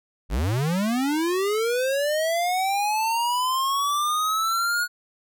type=linear sweep; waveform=square; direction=up; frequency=40.53 to 1454 Hz; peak=-22 dBFS; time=0.29-4.88 s; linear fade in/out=50 ms; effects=none